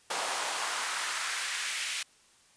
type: noise with high-pass filter sweep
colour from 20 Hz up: pink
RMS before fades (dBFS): -33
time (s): 0.1-2.03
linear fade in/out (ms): 5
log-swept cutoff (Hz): 680 to 2400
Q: 1.5
effects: white hiss -62 dBFS RMS until 2.56 s + resampled to 22050 Hz